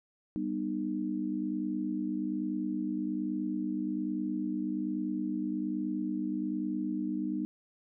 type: chord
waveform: sine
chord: G augmented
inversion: none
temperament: just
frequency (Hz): 196 / 245 / 306.2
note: G3 / B3 / D#4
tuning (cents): 0 / -14 / -28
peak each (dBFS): -36 / -36 / -33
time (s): 0.36-7.45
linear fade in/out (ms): 0
effects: none